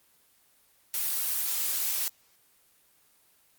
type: noise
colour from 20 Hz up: blue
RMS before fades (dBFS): -29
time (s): 0.94-2.08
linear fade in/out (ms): 0
effects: white hiss -64 dBFS RMS until 3.58 s + Opus 24 kbps